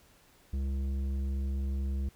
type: tone with tanh clipping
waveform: sine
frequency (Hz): 67.8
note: C#2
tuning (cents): -38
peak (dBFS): -31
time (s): 0.53-2.09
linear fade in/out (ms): 5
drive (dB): 10
effects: pink hiss -62 dBFS RMS until 2.15 s